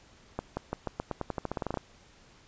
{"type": "accelerating click train", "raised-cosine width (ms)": 1, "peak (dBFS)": -17, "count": 17, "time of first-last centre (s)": [0.39, 1.773], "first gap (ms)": 180, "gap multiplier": 0.89, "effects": ["pink hiss -58 dBFS RMS until 2.47 s", "resampled to 16000 Hz"]}